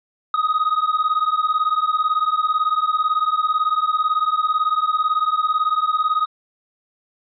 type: beating tone pair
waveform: triangle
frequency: 1244.5 / 1262.5 Hz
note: D#6 / D#6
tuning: 0 / +25 cents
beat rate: 18 Hz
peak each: -18 dBFS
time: 0.34-6.26 s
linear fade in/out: 2 ms
effects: resampled to 11025 Hz